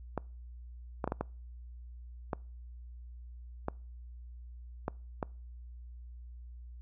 clicks, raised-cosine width 1 ms, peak -18 dBFS, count 9, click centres 0.177 / 1.042 / 1.076 / 1.121 / 1.21 / 2.332 / 3.684 / 4.881 / 5.228 s, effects noise-tail reverb RT60 0.4 s tail -26 dB re dry + added 60 Hz sine -45 dBFS peak until 6.81 s

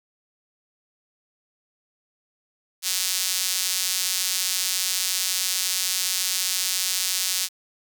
sawtooth tone with high-pass filter, 185.5 Hz, F#3, 5 cents sharp, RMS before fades -25 dBFS, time 2.82-7.49 s, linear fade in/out 50 ms, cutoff 4800 Hz, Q 0.98, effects none

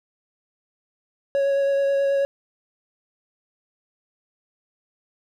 triangle tone with vibrato, 554.4 Hz, C#5, in tune, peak -16 dBFS, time 1.35-2.25 s, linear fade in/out 0 ms, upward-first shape sine, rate 9.3 Hz, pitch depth 11 cents each way, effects none

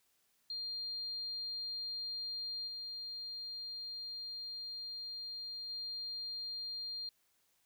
sine tone with level steps, 4200 Hz, C8, 6 cents sharp, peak -38 / -41 / -39 dBFS, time 0.5-7.09 s, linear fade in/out 2 ms, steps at 2.67 / 5.69 s, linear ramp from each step 10 ms, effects white hiss -75 dBFS RMS until 7.65 s

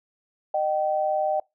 sine tone pair together, 612 / 771.1 Hz, D#5 / G5, -29 / -29 cents, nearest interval major third, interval 400 cents, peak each -24 dBFS, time 0.54-1.4 s, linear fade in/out 5 ms, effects noise-tail reverb RT60 0.2 s tail -24 dB re dry

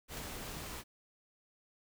pink noise, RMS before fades -44 dBFS, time 0.08-0.84 s, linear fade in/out 50 ms
pink noise with exponential decay, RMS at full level -40 dBFS, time 0.17-0.25 s, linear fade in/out 0 ms, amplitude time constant 16 ms
effects none

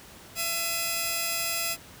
5% pulse tone pair together, 672 / 2523 Hz, E5 / D#7, +33 / +23 cents, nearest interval octave + major seventh, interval 2290 cents, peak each -20 dBFS, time 0.35-1.77 s, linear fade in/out 50 ms, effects pink hiss -48 dBFS RMS until 2 s + high-pass 60 Hz 12 dB/octave

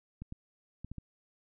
clicks, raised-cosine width 5 ms, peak -29 dBFS, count 5, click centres 0.22 / 0.324 / 0.846 / 0.916 / 0.983 s, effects none

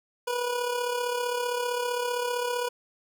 25% pulse tone with amplitude modulation, 487.8 Hz, B4, 21 cents flat, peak -21 dBFS, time 0.27-2.69 s, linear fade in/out 10 ms, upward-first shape sine, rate 35.4 Hz, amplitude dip 50%, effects none

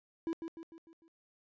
triangle tone with echo, 329.6 Hz, E4, in tune, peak -30 dBFS, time 0.27-0.33 s, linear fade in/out 0 ms, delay 150 ms, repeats 5, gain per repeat -6 dB, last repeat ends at 1.08 s, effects resampled to 16000 Hz

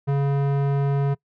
square tone with low-pass filter, 140 Hz, C#3, 18 cents sharp, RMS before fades -21 dBFS, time 0.07-1.15 s, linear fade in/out 20 ms, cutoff 1200 Hz, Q 0.53, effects noise-tail reverb RT60 0.1 s tail -23 dB re dry

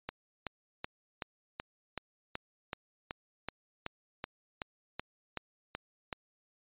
click train, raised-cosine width 0.3 ms, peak -20 dBFS, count 17, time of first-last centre 0.09-6.128 s, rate 2.65 Hz, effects resampled to 8000 Hz

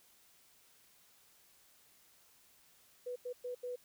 sine tone bursts at uneven times, 493.9 Hz, B4, in tune, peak -38 dBFS, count 4, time 3.06-3.16 / 3.25-3.33 / 3.44-3.55 / 3.63-3.76 s, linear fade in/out 10 ms, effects white hiss -66 dBFS RMS until 3.84 s

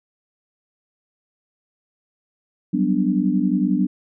sine chord, G major seventh, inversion third, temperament equal, 185 / 196 / 246.9 / 293.7 Hz, F#3 / G3 / B3 / D4, 0 / 0 / 0 / 0 cents, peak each -22 dBFS, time 2.73-3.87 s, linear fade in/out 10 ms, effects none

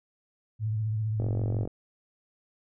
sine tone with vibrato, 108.8 Hz, A2, 19 cents flat, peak -26 dBFS, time 0.59-1.67 s, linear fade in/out 50 ms, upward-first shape triangle, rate 15 Hz, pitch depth 58 cents each way
click train, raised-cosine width 2 ms, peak -21 dBFS, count 23, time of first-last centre 1.2-1.675 s, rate 46.3 Hz
effects none

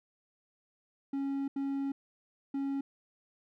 triangle tone bursts at uneven times, 275.6 Hz, C#4, 10 cents flat, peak -29 dBFS, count 3, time 1.13-1.48 / 1.56-1.92 / 2.54-2.81 s, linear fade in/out 5 ms, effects none

